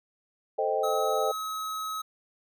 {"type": "chord", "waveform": "sine", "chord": "A half-diminished seventh", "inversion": "none", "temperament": "equal", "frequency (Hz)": [440, 523.3, 622.3, 784], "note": ["A4", "C5", "Eb5", "G5"], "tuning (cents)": [0, 0, 0, 0], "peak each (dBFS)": -30, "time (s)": [0.58, 1.32], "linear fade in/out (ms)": 10}
{"type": "tone", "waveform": "square", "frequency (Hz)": 1280, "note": "D#6", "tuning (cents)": 49, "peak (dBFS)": -32, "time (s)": [0.83, 2.02], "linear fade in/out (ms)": 10}
{"effects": []}